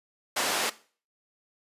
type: band-pass noise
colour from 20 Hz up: pink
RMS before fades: -28 dBFS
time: 0.36-0.7 s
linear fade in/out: 10 ms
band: 490 to 11000 Hz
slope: 12 dB/octave
effects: noise-tail reverb RT60 0.4 s tail -17 dB re dry + resampled to 32000 Hz